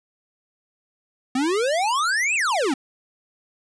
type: exponential two-way sweep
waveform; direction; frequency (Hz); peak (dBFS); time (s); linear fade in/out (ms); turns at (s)
square; up then down; 246.9 to 2731 to 246.9; -20; 1.35-2.74; 5; 2.35
effects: resampled to 22050 Hz